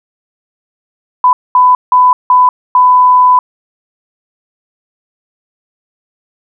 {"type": "tone bursts at uneven times", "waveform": "sine", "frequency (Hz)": 1000, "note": "B5", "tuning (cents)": 21, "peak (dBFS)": -3, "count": 5, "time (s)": [[1.24, 1.33], [1.55, 1.75], [1.92, 2.13], [2.3, 2.49], [2.75, 3.39]], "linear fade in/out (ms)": 2, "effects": []}